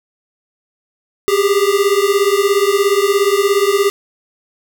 square beating tone pair, 392 / 409 Hz, G4 / G#4, 0 / -26 cents, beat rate 17 Hz, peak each -15 dBFS, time 1.28-3.9 s, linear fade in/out 0 ms, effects none

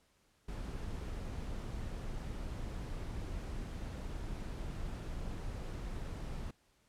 brown noise, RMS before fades -41 dBFS, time 0.48-6.51 s, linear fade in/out 5 ms, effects pink hiss -72 dBFS RMS until 6.88 s + low-pass 11000 Hz 12 dB/octave

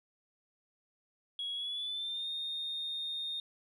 sine tone with pitch glide, 3329 to 3672 Hz, G#7 to A#7, +3 to -27 cents, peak -34 dBFS, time 1.39-3.4 s, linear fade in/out 2 ms, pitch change +170 cents, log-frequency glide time 1.54-2.28 s, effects tanh soft clip ceiling -31 dBFS

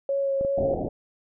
sine tone with vibrato, 550 Hz, C#5, 14 cents flat, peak -22 dBFS, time 0.09-0.74 s, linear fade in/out 2 ms, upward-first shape sine, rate 2.8 Hz, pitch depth 14 cents each way
clicks, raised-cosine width 2 ms, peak -20 dBFS, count 2, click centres 0.411 / 0.449 s
white low-pass noise, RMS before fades -29 dBFS, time 0.57-0.89 s, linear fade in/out 10 ms, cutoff 750 Hz, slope 96 dB/octave
effects none

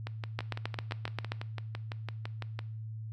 two click trains, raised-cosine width 0.3 ms, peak -17 / -22 dBFS, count 8 / 16, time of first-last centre 0.39-1.32 / 0.07-2.591 s, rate 7.53 / 5.95 Hz, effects noise-tail reverb RT60 0.6 s tail -19 dB re dry + added 110 Hz sine -38 dBFS peak until 3.12 s

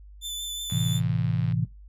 sawtooth tone with vibrato, 3520 Hz, A7, in tune, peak -28 dBFS, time 0.21-1.01 s, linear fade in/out 50 ms, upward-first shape triangle, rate 5.5 Hz, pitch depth 19 cents each way
click train, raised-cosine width 0.3 ms, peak -29 dBFS, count 72, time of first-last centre 0.7-1.523 s, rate 86.3 Hz
sine chord, A minor, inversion none, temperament equal, 110 / 130.81 / 164.81 Hz, A2 / C3 / E3, 0 / 0 / 0 cents, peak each -27 dBFS, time 0.72-1.65 s, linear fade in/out 5 ms
effects noise-tail reverb RT60 0.2 s tail -18 dB re dry + added 50 Hz sine -44 dBFS peak until 1.88 s

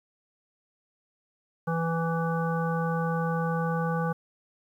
harmonic tone, 165.4 Hz, E3, 6 cents sharp, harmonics 1 / 3 / 5 / 7 / 9, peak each -27 / -32 / -34 / -35 / -37 dBFS, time 1.67-4.13 s, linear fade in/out 10 ms, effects 10-bit

